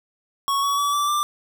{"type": "tone with pitch steps", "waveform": "square", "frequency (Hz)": [1108.7, 1126.8, 1145.1, 1163.8, 1182.8], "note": ["C#6", "C#6", "D6", "D6", "D6"], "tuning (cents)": [0, 28, -44, -16, 12], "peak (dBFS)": -20, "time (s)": [0.48, 1.23], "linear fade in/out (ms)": 0, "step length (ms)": 150, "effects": []}